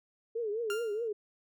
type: tone with vibrato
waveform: sine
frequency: 440 Hz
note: A4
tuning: in tune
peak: -31 dBFS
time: 0.35-1.13 s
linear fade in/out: 10 ms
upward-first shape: triangle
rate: 4.8 Hz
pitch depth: 160 cents each way
type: tone with exponential decay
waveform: 30% pulse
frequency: 1396.9 Hz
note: F6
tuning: in tune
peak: -30 dBFS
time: 0.7-1.08 s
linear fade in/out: 1 ms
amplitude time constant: 82 ms
effects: none